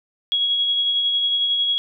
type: tone with tremolo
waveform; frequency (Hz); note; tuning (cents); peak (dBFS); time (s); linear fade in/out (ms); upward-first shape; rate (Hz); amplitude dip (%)
sine; 3322; G#7; 0; -16; 0.32-1.78; 0; sine; 11; 30
effects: none